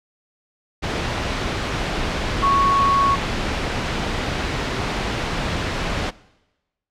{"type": "tone in noise", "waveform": "sine", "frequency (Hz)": 1108.7, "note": "C#6", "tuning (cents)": 0, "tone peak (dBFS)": -14, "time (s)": [2.42, 3.16], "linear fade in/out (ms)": 20, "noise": "pink", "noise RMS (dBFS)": -23, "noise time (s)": [0.82, 6.11], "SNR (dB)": 6, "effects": ["noise-tail reverb RT60 1.0 s tail -21 dB re dry", "low-pass 4000 Hz 12 dB/octave"]}